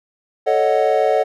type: chord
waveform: triangle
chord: D# half-diminished seventh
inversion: second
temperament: equal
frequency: 440 / 554.4 / 622.3 / 740 Hz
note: A4 / C#5 / D#5 / F#5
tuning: 0 / 0 / 0 / 0 cents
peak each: -17 dBFS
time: 0.46-1.24 s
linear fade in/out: 20 ms
effects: none